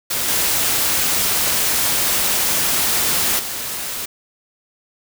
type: noise with level steps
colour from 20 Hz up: white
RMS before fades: -21 / -18 / -26 dBFS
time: 0.1-4.06 s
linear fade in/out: 10 ms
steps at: 0.28 / 3.39 s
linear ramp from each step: 5 ms
effects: none